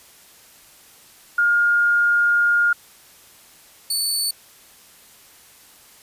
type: tone pair in turn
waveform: sine / 20% pulse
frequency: 1418 / 4479 Hz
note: F6 / C#8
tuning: +26 / +17 cents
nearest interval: octave + minor sixth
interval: 1991 cents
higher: second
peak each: -14 dBFS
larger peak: neither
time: 1.38-2.73 / 3.9-4.31 s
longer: first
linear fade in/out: 5 ms
effects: white hiss -49 dBFS RMS until 6.02 s + resampled to 32000 Hz